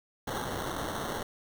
white noise with sample-and-hold, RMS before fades -35 dBFS, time 0.27-1.23 s, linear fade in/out 5 ms, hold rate 2450 Hz, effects none

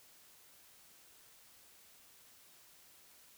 silence, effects white hiss -62 dBFS RMS until 3.37 s

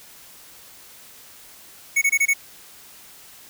square tone bursts, 2217 Hz, C#7, in tune, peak -16 dBFS, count 5, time 1.96-2.337 s, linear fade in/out 10 ms, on 57 ms, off 23 ms, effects white hiss -46 dBFS RMS until 3.49 s

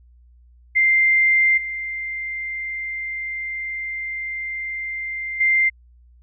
sine tone with level steps, 2093 Hz, C7, in tune, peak -13 / -25 / -14 dBFS, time 0.75-5.7 s, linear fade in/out 20 ms, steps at 1.57 / 5.4 s, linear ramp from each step 10 ms, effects added 60 Hz sine -48 dBFS peak until 6.22 s

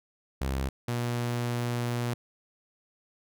sawtooth tone pair in turn, 66.8 / 120.23 Hz, C2 / B2, +36 / -46 cents, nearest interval minor seventh, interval 1018 cents, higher second, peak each -24 / -24 dBFS, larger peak neither, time 0.41-0.69 / 0.88-2.14 s, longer second, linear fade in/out 5 ms, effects none

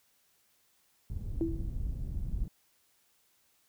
pink low-pass noise, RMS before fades -35 dBFS, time 1.1-2.48 s, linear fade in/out 2 ms, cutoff 110 Hz, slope 12 dB/octave
sine tone with exponential decay, 329.6 Hz, E4, in tune, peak -25 dBFS, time 1.41-1.75 s, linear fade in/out 1 ms, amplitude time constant 73 ms
effects white hiss -70 dBFS RMS until 3.68 s

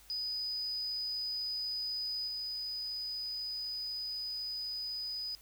sine tone with level steps, 4978 Hz, D#8, in tune, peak -34 / -36 dBFS, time 0.1-5.35 s, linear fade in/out 0 ms, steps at 2.27 s, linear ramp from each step 10 ms, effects added 50 Hz sine -62 dBFS peak until 5.41 s + white hiss -60 dBFS RMS until 5.41 s

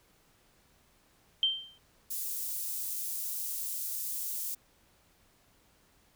sine tone with exponential decay, 3136 Hz, G7, in tune, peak -21 dBFS, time 1.43-1.78 s, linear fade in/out 1 ms, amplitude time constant 76 ms
white high-pass noise, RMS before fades -36 dBFS, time 2.1-4.55 s, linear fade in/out 10 ms, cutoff 8100 Hz, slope 12 dB/octave
effects pink hiss -66 dBFS RMS until 6.15 s

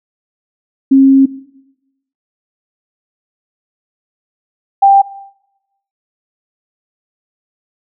sine tone pair in turn, 270 / 790.1 Hz, C#4 / G5, -45 / +13 cents, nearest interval octave + perfect fifth, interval 1858 cents, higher second, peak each -3 dBFS, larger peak neither, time 0.91-1.26 / 4.82-5.02 s, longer first, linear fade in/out 10 ms, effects noise-tail reverb RT60 0.9 s tail -19 dB re dry

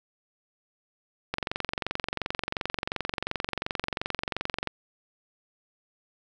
click train, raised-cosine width 0.3 ms, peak -12 dBFS, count 77, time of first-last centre 1.34-4.673 s, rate 22.8 Hz, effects none

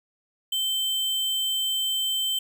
sine tone with sample-and-hold, 3100 Hz, G7, 20 cents flat, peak -23 dBFS, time 0.52-2.39 s, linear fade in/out 5 ms, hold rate 11025 Hz, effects none

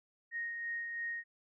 sine tone with tremolo, 1864.7 Hz, A#6, in tune, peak -35 dBFS, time 0.31-1.24 s, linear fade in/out 50 ms, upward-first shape sine, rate 3 Hz, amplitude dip 35%, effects none

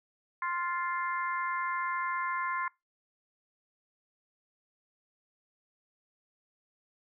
harmonic tone, 349.2 Hz, F4, in tune, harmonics 3 / 4 / 5 / 6, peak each -32 / -39 / -38 / -40 dBFS, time 0.42-2.68 s, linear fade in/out 2 ms, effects noise-tail reverb RT60 0.2 s tail -23 dB re dry

